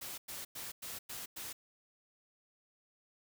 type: noise bursts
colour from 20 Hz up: white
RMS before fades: -44 dBFS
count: 6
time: 0.01-1.53 s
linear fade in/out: 10 ms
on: 170 ms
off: 100 ms
effects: none